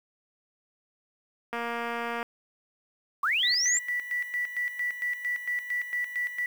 click train, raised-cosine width 0.5 ms, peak -18 dBFS, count 165, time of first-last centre 1.53-2.228 s, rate 235 Hz
sine linear sweep, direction up, 1046.5 to 7530 Hz, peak -23 dBFS, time 3.23-3.79 s, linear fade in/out 5 ms
sine tone with tremolo, 1959 Hz, B6, 15 cents flat, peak -26 dBFS, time 3.43-6.46 s, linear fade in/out 2 ms, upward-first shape square, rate 4.4 Hz, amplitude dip 70%
effects high-pass 200 Hz 12 dB/octave + 8-bit

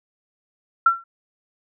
sine tone with exponential decay, 1357 Hz, E6, 50 cents sharp, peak -8 dBFS, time 0.86-1.04 s, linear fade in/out 5 ms, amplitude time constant 38 ms, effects none

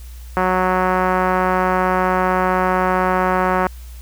5% pulse tone with low-pass filter, 184.4 Hz, F#3, 6 cents flat, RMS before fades -17 dBFS, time 0.37-3.67 s, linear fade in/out 0 ms, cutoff 1200 Hz, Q 1.1, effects added 60 Hz sine -32 dBFS peak until 4.01 s + white hiss -47 dBFS RMS until 4.01 s

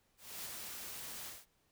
white noise with ADSR envelope, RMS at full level -43 dBFS, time 0.17-1.46 s, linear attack 280 ms, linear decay 15 ms, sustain -3 dB, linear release 190 ms, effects pink hiss -75 dBFS RMS until 1.71 s

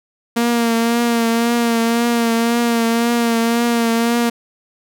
sawtooth tone with vibrato, 233.1 Hz, A#3, in tune, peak -10 dBFS, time 0.36-4.3 s, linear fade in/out 10 ms, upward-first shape triangle, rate 1.9 Hz, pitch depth 37 cents each way, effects none

